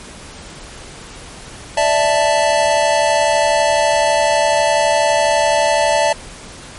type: chord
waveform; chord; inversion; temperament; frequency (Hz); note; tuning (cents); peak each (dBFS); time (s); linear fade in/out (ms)
square; D suspended second; none; equal; 587.3 / 659.3 / 880; D5 / E5 / A5; 0 / 0 / 0; -17; 1.77-6.13; 5
effects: pink hiss -35 dBFS RMS until 6.78 s + MP3 48 kbps